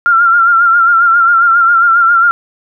sine tone with vibrato, 1379 Hz, F6, 22 cents flat, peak -5 dBFS, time 0.06-2.31 s, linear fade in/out 0 ms, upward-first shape sine, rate 7.4 Hz, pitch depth 54 cents each way, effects none

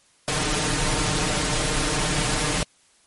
pink noise with comb filter, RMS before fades -23 dBFS, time 0.28-2.63 s, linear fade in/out 0 ms, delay 6.6 ms, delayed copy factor +0.85, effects white hiss -59 dBFS RMS until 3.06 s + MP3 48 kbps

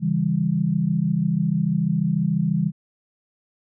sine chord, C# diminished, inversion none, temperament equal with one note detuned, 138.59 / 164.81 / 198.96 Hz, C#3 / E3 / G3, 0 / 0 / +26 cents, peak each -26 / -21 / -23 dBFS, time 0-2.72 s, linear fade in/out 50 ms, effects none

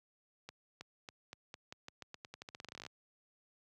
accelerating click train, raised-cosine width 0.2 ms, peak -29 dBFS, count 25, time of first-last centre 0.49-2.865 s, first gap 320 ms, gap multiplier 0.87, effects high-pass 80 Hz 12 dB/octave

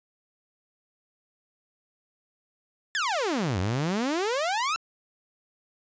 sawtooth exponential two-way sweep, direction down then up, 1808 to 87.31 to 1370 Hz, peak -21 dBFS, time 2.95-4.76 s, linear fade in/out 0 ms, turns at 3.59 s, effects resampled to 16000 Hz

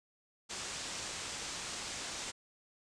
white low-pass noise, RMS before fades -42 dBFS, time 0.49-2.32 s, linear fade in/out 20 ms, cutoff 8300 Hz, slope 48 dB/octave, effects none

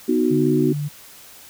sine chord, B major, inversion none, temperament equal, 246.9 / 311.1 / 370 Hz, B3 / D#4 / F#4, 0 / 0 / 0 cents, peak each -20 dBFS, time 0.08-0.73 s, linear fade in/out 10 ms
sine tone, 146.83 Hz, D3, in tune, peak -22 dBFS, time 0.3-0.89 s, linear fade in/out 20 ms
effects white hiss -44 dBFS RMS until 1.49 s

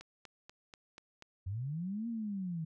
click train, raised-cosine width 0.2 ms, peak -32 dBFS, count 6, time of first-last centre 0.01-1.224 s, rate 4.12 Hz
sine linear two-way sweep, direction up then down, 87.3 to 236.3 to 155.7 Hz, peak -35 dBFS, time 1.46-2.65 s, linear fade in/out 10 ms, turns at 2.08 s
effects none

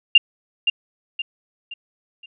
sine tone with echo, 2794 Hz, F7, in tune, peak -6 dBFS, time 0.15-0.18 s, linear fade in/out 5 ms, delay 520 ms, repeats 4, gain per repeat -8 dB, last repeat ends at 2.26 s, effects none

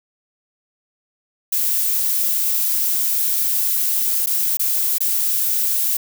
violet noise with dropouts, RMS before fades -19 dBFS, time 1.52-5.97 s, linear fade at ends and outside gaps 5 ms, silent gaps 4.261-4.27 / 4.571-4.594 / 4.983-5.005 s, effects none

